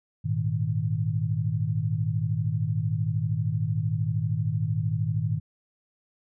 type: chord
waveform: sine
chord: Ab suspended second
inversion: none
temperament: just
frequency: 103.83 / 116.8 / 155.74 Hz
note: Ab2 / Bb2 / Eb3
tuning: 0 / +4 / +2 cents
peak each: -28 dBFS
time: 0.24-5.4 s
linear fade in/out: 20 ms
effects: none